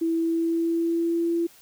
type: tone with pitch glide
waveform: sine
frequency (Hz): 329.6 to 337.9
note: E4 to E4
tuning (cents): 0 to +43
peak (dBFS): -21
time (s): 0.01-1.47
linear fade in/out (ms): 10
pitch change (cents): +43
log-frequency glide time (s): 0.18-1.33
effects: white hiss -53 dBFS RMS until 1.61 s